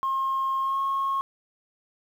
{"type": "tone with pitch glide", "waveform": "sine", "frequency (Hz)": [1071, 1087.2], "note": ["C6", "C#6"], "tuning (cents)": [40, -34], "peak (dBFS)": -22, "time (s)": [0.03, 1.21], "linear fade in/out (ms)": 0, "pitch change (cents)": 26, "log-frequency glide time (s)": [0.61, 0.79], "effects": ["tanh soft clip ceiling -20 dBFS", "9-bit"]}